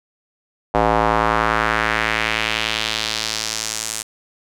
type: tone with band-pass filter sweep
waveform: square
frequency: 55.2 Hz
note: A1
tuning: 6 cents sharp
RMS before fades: -20 dBFS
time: 0.74-4.03 s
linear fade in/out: 10 ms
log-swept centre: 750 to 8200 Hz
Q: 1.7
effects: none